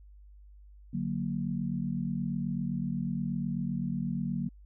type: chord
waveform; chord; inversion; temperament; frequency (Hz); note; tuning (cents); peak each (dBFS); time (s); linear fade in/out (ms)
sine; D augmented; none; equal with one note detuned; 145.99 / 185 / 233.1; D3 / F#3 / A#3; -10 / 0 / 0; -35 / -33 / -34; 0.93-4.49; 10
effects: added 50 Hz sine -50 dBFS peak until 4.65 s